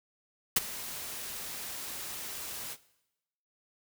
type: noise with ADSR envelope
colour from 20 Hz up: white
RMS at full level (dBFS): -21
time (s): 0.56-2.77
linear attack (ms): 7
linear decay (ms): 23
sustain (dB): -19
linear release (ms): 51
effects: noise-tail reverb RT60 0.9 s tail -19 dB re dry